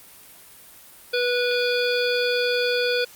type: harmonic tone with a mistuned harmonic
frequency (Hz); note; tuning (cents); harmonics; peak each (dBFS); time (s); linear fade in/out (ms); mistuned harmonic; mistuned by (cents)
490; B4; -14; 1 / 3 / 5 / 7 / 9 / 10; -22 / -27 / -29 / -30 / -32 / -32; 1.13-3.05; 10; 10; -35
effects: white hiss -47 dBFS RMS until 3.15 s + Opus 32 kbps